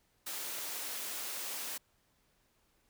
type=high-pass noise; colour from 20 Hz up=white; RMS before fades=-40 dBFS; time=0.26-1.78 s; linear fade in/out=10 ms; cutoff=280 Hz; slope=12 dB/octave; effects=pink hiss -73 dBFS RMS until 2.89 s